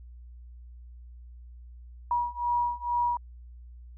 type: beating tone pair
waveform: sine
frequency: 960 / 962.2 Hz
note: B5 / B5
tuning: -49 / -45 cents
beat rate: 2.2 Hz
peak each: -29 / -28 dBFS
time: 2.11-3.17 s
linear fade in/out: 2 ms
effects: added 60 Hz sine -44 dBFS peak until 3.97 s